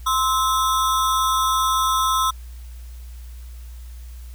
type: ring-modulated tone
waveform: square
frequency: 1174.7 Hz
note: D6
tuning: in tune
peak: -15 dBFS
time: 0.06-2.31 s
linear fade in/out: 10 ms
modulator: 131 Hz
effects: added 60 Hz sine -34 dBFS peak until 4.34 s + white hiss -52 dBFS RMS until 4.34 s